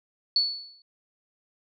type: tone with exponential decay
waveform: sine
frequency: 4435 Hz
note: C#8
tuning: in tune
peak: -17 dBFS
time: 0.36-0.82 s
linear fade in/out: 2 ms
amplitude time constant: 100 ms
effects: none